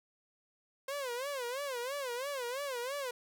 sawtooth tone with vibrato, 523.3 Hz, C5, in tune, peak -32 dBFS, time 0.88-3.11 s, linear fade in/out 5 ms, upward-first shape sine, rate 3 Hz, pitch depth 170 cents each way, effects none

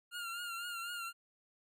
25% pulse tone with vibrato, 1396.9 Hz, F6, in tune, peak -36 dBFS, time 0.11-1.13 s, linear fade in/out 50 ms, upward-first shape triangle, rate 4 Hz, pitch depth 58 cents each way, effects none

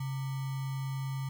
sine tone with sample-and-hold, 135 Hz, C#3, 45 cents flat, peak -32 dBFS, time 0-1.29 s, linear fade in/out 5 ms, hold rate 1050 Hz, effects none

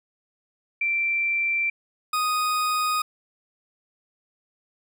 sine / 40% pulse tone pair in turn, 2349 / 1244.3 Hz, D7 / D#6, 0 / 0 cents, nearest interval major seventh, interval 1100 cents, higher first, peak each -21 dBFS, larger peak neither, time 0.81-1.7 / 2.13-3.02 s, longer neither, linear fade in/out 5 ms, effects none

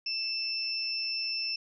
sine tone pair together, 2643 / 5338 Hz, E7 / E8, +4 / +21 cents, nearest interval octave, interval 1217 cents, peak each -36 / -31 dBFS, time 0.06-1.56 s, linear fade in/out 5 ms, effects none

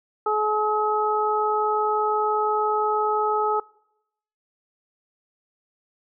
harmonic tone, 425.8 Hz, G#4, 43 cents sharp, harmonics 1 / 2 / 3, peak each -24 / -24 / -24 dBFS, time 0.26-3.6 s, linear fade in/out 5 ms, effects noise-tail reverb RT60 0.8 s tail -24 dB re dry

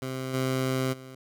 15% pulse tone with level steps, 130.81 Hz, C3, in tune, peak -25 / -19 / -36 dBFS, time 0.02-1.15 s, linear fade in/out 2 ms, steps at 0.33 / 0.92 s, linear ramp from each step 20 ms, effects none

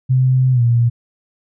sine tone with pitch glide, 129.2 to 118.48 Hz, C3 to A#2, -21 to +29 cents, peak -10 dBFS, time 0.09-0.9 s, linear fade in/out 20 ms, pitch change -150 cents, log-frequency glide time 0.52-0.62 s, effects none

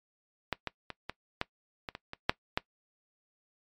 clicks, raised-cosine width 0.3 ms, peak -13 / -17 / -22 / -19 / -13 / -20 / -23 / -23 / -6 / -11 dBFS, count 10, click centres 0.527 / 0.673 / 0.903 / 1.096 / 1.414 / 1.888 / 1.951 / 2.134 / 2.295 / 2.575 s, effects noise-tail reverb RT60 0.1 s tail -20 dB re dry + MP3 96 kbps

